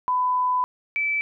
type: tone pair in turn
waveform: sine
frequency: 1001 / 2314 Hz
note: B5 / D7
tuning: +23 / -26 cents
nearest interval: octave + minor third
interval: 1451 cents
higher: second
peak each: -19 / -21 dBFS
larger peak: first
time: 0.08-0.64 / 0.96-1.21 s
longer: first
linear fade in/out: 0 ms
effects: none